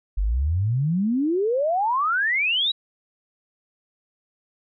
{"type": "exponential sweep", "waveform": "sine", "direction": "up", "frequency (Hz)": [44.97, 3951], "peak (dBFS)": -19, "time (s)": [0.17, 2.72], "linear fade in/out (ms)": 10, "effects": []}